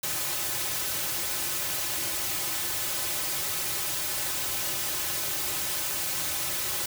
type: noise with comb filter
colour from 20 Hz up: white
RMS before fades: -30 dBFS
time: 0.03-6.86 s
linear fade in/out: 5 ms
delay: 4.3 ms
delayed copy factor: -1
effects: none